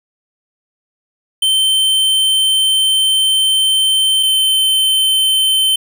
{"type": "tone pair in turn", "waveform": "square", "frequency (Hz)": [3100, 3086], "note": ["G7", "G7"], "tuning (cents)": [-20, -28], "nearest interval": "unison", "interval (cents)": 8, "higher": "first", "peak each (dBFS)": -11, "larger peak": "neither", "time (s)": [[1.42, 4.23], [4.23, 5.76]], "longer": "first", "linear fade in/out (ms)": 5, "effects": []}